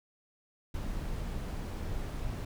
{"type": "noise", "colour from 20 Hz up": "brown", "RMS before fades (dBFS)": -36, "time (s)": [0.74, 2.45], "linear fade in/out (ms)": 5, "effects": []}